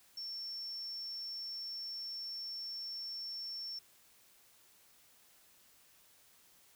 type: tone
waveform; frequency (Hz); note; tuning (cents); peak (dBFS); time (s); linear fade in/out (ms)
sine; 5430; F8; -50; -40; 0.17-3.79; 5
effects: white hiss -65 dBFS RMS until 6.75 s